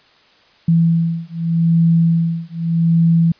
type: beating tone pair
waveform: sine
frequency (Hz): 165.9 / 166.73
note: E3 / E3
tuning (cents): +11 / +20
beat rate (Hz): 0.83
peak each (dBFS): -15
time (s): 0.68-3.32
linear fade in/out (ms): 5
effects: white hiss -51 dBFS RMS until 3.39 s + resampled to 11025 Hz